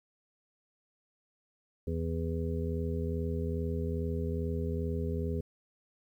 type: harmonic tone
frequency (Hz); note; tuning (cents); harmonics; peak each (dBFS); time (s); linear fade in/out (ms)
82.41; E2; 0; 1 / 2 / 3 / 5 / 6; -33 / -37 / -39 / -38 / -42; 1.87-5.41; 5
effects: 11-bit